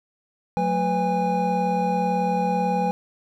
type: tone cluster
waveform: triangle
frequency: 183.1 / 221.3 / 498 / 817 Hz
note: F#3 / A3 / B4 / G#5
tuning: -18 / +10 / +14 / -29 cents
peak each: -23 / -29 / -25 / -21 dBFS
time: 0.57-2.91 s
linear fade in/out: 0 ms
effects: none